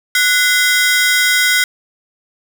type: ring-modulated tone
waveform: sawtooth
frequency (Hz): 1760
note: A6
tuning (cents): 0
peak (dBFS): -4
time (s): 0.15-1.64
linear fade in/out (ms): 2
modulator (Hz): 284
effects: none